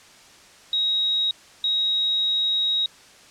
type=tone pair in turn; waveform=sine; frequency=3797 / 3797 Hz; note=A#7 / A#7; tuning=+31 / +31 cents; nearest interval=unison; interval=0 cents; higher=neither; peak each=-19 dBFS; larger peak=neither; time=0.73-1.31 / 1.64-2.86 s; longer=second; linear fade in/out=2 ms; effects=white hiss -49 dBFS RMS until 3.3 s + low-pass 7000 Hz 12 dB/octave